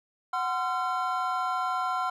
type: tone cluster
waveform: triangle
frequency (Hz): 741 / 1033 / 1367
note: F#5 / C6 / F6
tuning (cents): +2 / -22 / -37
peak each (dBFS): -29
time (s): 0.33-2.1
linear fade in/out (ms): 5
effects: none